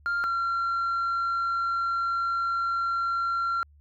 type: tone pair in turn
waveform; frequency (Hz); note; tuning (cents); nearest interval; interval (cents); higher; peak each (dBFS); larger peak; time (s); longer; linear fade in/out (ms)
sine; 1396.9 / 1370.5; F6 / F6; 0 / -33; unison; 33; first; -22; neither; 0.06-0.24 / 0.24-3.63; second; 0
effects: tanh soft clip ceiling -23 dBFS + added 73 Hz sine -53 dBFS peak until 3.8 s